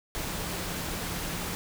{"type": "tone in noise", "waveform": "sine", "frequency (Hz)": 174.61, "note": "F3", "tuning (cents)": 0, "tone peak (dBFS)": -41, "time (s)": [0.28, 1.54], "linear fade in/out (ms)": 0, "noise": "pink", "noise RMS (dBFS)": -34, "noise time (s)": [0.15, 1.55], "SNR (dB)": -10, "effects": []}